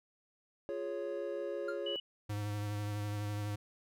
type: chord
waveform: triangle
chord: Db major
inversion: first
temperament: equal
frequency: 349.2 / 415.3 / 554.4 Hz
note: F4 / Ab4 / Db5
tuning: 0 / 0 / 0 cents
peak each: -40 / -39 / -37 dBFS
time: 0.69-1.96 s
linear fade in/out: 0 ms
type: tone with exponential decay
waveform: triangle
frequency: 1396.9 Hz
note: F6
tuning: in tune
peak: -34 dBFS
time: 1.68-1.83 s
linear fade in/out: 5 ms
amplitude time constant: 32 ms
type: tone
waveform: sine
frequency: 2946 Hz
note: F#7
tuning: 8 cents flat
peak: -37 dBFS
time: 1.86-2 s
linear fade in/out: 5 ms
type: tone with vibrato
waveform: square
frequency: 103.83 Hz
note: G#2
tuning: in tune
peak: -36 dBFS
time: 2.29-3.56 s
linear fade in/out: 10 ms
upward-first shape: triangle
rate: 12 Hz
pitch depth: 25 cents each way
effects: none